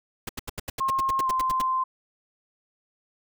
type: noise bursts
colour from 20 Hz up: pink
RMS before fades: -32 dBFS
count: 14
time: 0.27-1.618 s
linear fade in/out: 5 ms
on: 22 ms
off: 80 ms
type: tone with pitch glide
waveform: sine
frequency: 1070 to 1040.1 Hz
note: C6 to C6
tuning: +38 to -11 cents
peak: -22 dBFS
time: 0.8-1.84 s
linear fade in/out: 10 ms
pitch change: -49 cents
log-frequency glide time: 1.23-1.28 s
effects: none